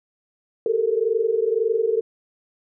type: tone cluster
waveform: sine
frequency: 390 / 441 / 462.9 Hz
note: G4 / A4 / A#4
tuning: -9 / +4 / -12 cents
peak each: -27 / -21 / -22 dBFS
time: 0.66-2.01 s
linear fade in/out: 2 ms
effects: none